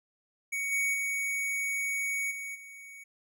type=tone with level steps; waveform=square; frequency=2238 Hz; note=C#7; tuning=16 cents sharp; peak=-31 / -27 / -30 / -37 / -46 dBFS; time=0.52-3.04 s; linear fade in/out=10 ms; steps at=0.71 / 0.93 / 2.3 / 2.54 s; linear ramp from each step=20 ms; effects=none